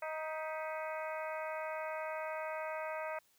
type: harmonic tone with a mistuned harmonic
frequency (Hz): 313.5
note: D#4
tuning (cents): +13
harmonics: 2 / 3 / 4 / 5 / 6 / 7 / 8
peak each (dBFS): -40 / -44 / -46 / -48 / -50 / -51 / -52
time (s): 0.02-3.19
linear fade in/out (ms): 5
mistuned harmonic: 6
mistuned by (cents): +81
effects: white hiss -71 dBFS RMS until 3.38 s